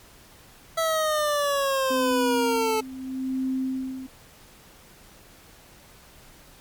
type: exponential sweep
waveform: 25% pulse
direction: down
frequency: 659.3 to 434.1 Hz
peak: -18 dBFS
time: 0.77-2.81 s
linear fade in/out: 10 ms
type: tone with tremolo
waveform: sine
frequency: 261.6 Hz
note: C4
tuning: in tune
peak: -23 dBFS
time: 1.9-4.07 s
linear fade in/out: 10 ms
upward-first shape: sine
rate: 0.78 Hz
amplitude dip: 75%
effects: pink hiss -51 dBFS RMS until 6.6 s + MP3 96 kbps